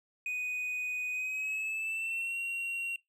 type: tone with pitch glide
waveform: triangle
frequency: 2489 to 2746 Hz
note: D#7 to F7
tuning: 0 to -30 cents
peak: -31 dBFS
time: 0.26-2.96 s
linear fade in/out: 2 ms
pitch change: +170 cents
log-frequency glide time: 1.11-2.38 s
effects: noise-tail reverb RT60 0.2 s tail -22 dB re dry